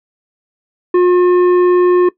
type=tone with tanh clipping; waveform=sine; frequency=358.2 Hz; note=F4; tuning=44 cents sharp; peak=-8 dBFS; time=0.94-2.09 s; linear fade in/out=5 ms; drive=9 dB; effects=noise-tail reverb RT60 0.1 s tail -19 dB re dry